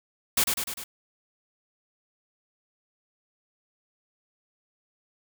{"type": "noise with echo", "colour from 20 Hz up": "white", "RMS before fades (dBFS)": -22, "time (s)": [0.37, 0.44], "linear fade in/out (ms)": 5, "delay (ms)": 100, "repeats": 4, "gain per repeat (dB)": -4, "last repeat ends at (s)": 0.84, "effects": []}